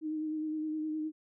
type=tone with vibrato; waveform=sine; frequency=310 Hz; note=D#4; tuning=6 cents flat; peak=-32 dBFS; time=0.01-1.12 s; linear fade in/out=50 ms; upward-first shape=sine; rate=9.7 Hz; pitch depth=24 cents each way; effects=none